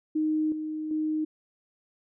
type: tone with level steps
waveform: sine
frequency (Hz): 310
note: D#4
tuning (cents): -6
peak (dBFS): -23 / -30 / -25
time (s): 0.15-1.25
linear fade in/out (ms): 10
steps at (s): 0.52 / 0.91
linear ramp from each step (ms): 2
effects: none